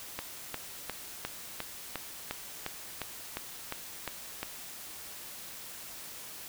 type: click train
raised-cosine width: 0.3 ms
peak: -18 dBFS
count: 13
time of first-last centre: 0.19-4.43 s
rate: 2.83 Hz
effects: white hiss -45 dBFS RMS until 6.48 s